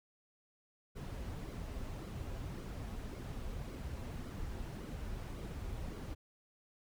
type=noise with flanger; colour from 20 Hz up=brown; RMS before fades=-43 dBFS; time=0.95-6.15 s; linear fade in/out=20 ms; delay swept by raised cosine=1.1 to 6.8 ms; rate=1.8 Hz; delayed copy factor=-0.5; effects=none